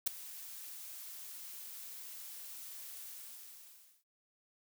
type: noise with ADSR envelope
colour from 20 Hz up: blue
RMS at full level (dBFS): -27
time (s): 0.06-4.04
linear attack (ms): 14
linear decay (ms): 3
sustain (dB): -21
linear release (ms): 970
effects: none